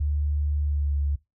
sine tone with pitch glide, 73.42 to 71.54 Hz, D2 to D2, 0 to -45 cents, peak -22 dBFS, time 0-1.16 s, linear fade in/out 10 ms, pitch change -45 cents, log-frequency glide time 0.64-0.94 s, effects noise-tail reverb RT60 0.2 s tail -21 dB re dry

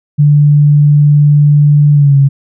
sine tone with pitch glide, 146.83 to 138.59 Hz, D3 to C#3, 0 to 0 cents, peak -3 dBFS, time 0.18-2.29 s, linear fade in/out 20 ms, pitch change -100 cents, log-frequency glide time 1.93-2.17 s, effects none

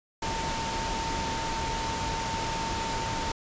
sine tone in noise, 904 Hz, A5, 47 cents sharp, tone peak -32 dBFS, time 0.22-3.32 s, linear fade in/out 5 ms, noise pink, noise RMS -32 dBFS, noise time 0.22-3.32 s, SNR -3 dB, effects resampled to 16000 Hz

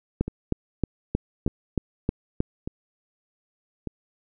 two click trains, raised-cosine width 3 ms, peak -9 / -17 dBFS, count 8 / 4, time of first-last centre 0.21-2.404 / 0.28-3.873 s, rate 3.19 / 0.835 Hz, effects none

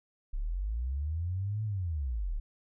sine linear two-way sweep, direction up then down, 31.4 to 110 to 31.4 Hz, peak -30 dBFS, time 0.33-2.4 s, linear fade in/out 10 ms, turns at 1.64 s, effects none

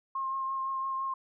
sine tone with vibrato, 1068 Hz, C6, 35 cents sharp, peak -30 dBFS, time 0.15-1.14 s, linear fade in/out 5 ms, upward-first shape triangle, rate 5.9 Hz, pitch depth 19 cents each way, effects none

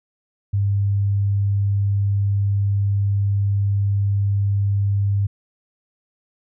sine tone, 100 Hz, G2, 35 cents sharp, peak -16 dBFS, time 0.53-5.27 s, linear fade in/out 10 ms, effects none

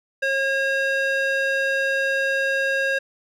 square tone with band-pass filter, 542 Hz, C#5, 39 cents flat, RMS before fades -22 dBFS, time 0.22-2.99 s, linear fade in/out 10 ms, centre 1700 Hz, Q 1.5, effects none

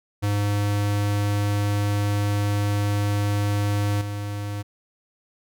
square tone with level steps, 102.5 Hz, G#2, 22 cents flat, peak -21 / -28 dBFS, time 0.22-4.63 s, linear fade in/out 20 ms, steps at 4.01 s, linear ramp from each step 5 ms, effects none

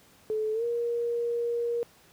sine tone with pitch glide, 432.9 to 472.1 Hz, A4 to A#4, -28 to +22 cents, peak -26 dBFS, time 0.3-1.83 s, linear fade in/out 0 ms, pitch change +150 cents, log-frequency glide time 0.53-0.64 s, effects pink hiss -58 dBFS RMS until 2.12 s + high-pass 80 Hz 12 dB/octave

